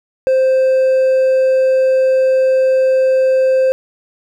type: tone with hard clipping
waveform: triangle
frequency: 523.3 Hz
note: C5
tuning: in tune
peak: -10 dBFS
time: 0.27-3.72 s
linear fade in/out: 0 ms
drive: 5 dB
effects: none